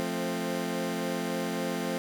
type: chord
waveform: 20% pulse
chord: F major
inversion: none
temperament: equal with one note detuned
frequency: 174.61 / 220 / 263.7 Hz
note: F3 / A3 / C4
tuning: 0 / 0 / +14 cents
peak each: -29 dBFS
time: 0-1.98 s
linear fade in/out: 0 ms
effects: none